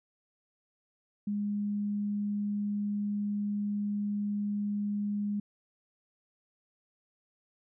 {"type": "tone", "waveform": "sine", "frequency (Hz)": 205.5, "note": "G#3", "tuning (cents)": -18, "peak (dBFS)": -29, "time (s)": [1.27, 5.4], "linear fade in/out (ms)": 5, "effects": []}